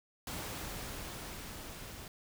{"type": "noise with level ramp", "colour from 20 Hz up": "pink", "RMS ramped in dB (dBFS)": [-40, -48], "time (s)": [0.27, 2.08], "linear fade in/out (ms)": 2, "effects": []}